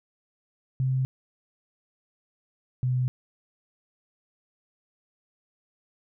sine tone pair in turn, 130.81 / 126.65 Hz, C3 / B2, 0 / +44 cents, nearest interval minor second, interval 56 cents, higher first, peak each -22 dBFS, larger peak neither, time 0.8-1.05 / 2.83-3.08 s, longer neither, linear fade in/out 0 ms, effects none

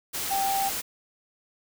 sine tone in noise, 784 Hz, G5, in tune, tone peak -24 dBFS, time 0.3-0.7 s, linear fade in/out 20 ms, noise white, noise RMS -31 dBFS, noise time 0.13-0.82 s, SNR +4 dB, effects none

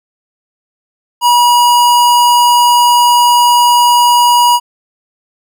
square tone, 965 Hz, B5, 40 cents flat, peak -6 dBFS, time 1.21-4.6 s, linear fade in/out 50 ms, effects none

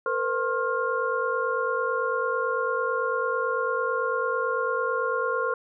sine tone cluster, 460 / 509 / 1072 / 1403 Hz, A#4 / C5 / C6 / F6, -23 / -48 / +42 / +8 cents, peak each -29 dBFS, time 0.06-5.54 s, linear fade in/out 2 ms, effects none

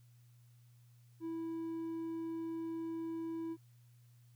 sine tone with hard clipping, 328 Hz, E4, 9 cents flat, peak -39 dBFS, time 1.2-3.57 s, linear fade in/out 50 ms, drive 3 dB, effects added 120 Hz sine -60 dBFS peak until 4.35 s + white hiss -75 dBFS RMS until 4.35 s

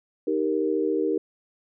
sine chord, Eb major, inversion none, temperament equal, 311.1 / 392 / 466.2 Hz, Eb4 / G4 / Bb4, 0 / 0 / 0 cents, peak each -26 dBFS, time 0.27-1.18 s, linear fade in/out 5 ms, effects none

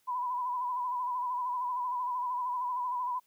sine tone with vibrato, 992 Hz, B5, 7 cents sharp, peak -30 dBFS, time 0.07-3.2 s, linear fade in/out 20 ms, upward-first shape sine, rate 13 Hz, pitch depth 50 cents each way, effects white hiss -71 dBFS RMS until 3.26 s + high-pass 100 Hz 12 dB/octave

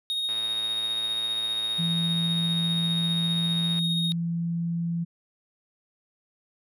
triangle tone with tremolo, 3729 Hz, A#7, in tune, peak -23 dBFS, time 0.1-4.12 s, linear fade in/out 0 ms, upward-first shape triangle, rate 15 Hz, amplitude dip 30%
click train, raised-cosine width 0.3 ms, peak -26 dBFS, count 386, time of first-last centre 0.29-3.79 s, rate 110 Hz
sine tone with pitch glide, 168.1 to 169.27 Hz, E3 to E3, +34 to +46 cents, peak -25 dBFS, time 1.78-5.05 s, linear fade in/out 20 ms, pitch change +12 cents, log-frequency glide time 2.88-4.91 s
effects none

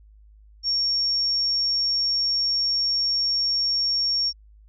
sine tone, 5520 Hz, F8, 21 cents flat, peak -20 dBFS, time 0.63-4.33 s, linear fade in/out 50 ms, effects added 52 Hz sine -48 dBFS peak until 4.68 s

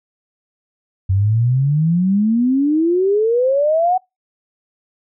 sine exponential sweep, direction up, 92.5 to 753 Hz, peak -12 dBFS, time 1.09-3.98 s, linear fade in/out 10 ms, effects noise-tail reverb RT60 0.2 s tail -26 dB re dry

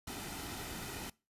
pink noise with comb filter, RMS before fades -43 dBFS, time 0.07-1.1 s, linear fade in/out 5 ms, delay 1.8 ms, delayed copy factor -0.5, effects noise-tail reverb RT60 0.3 s tail -23 dB re dry + resampled to 32000 Hz

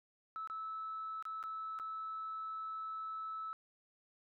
sine tone with dropouts, 1306 Hz, E6, 17 cents flat, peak -39 dBFS, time 0.36-3.53 s, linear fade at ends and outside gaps 0 ms, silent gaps 0.474-0.499 / 1.225-1.253 / 1.428-1.438 / 1.789-1.798 s, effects tanh soft clip ceiling -35 dBFS

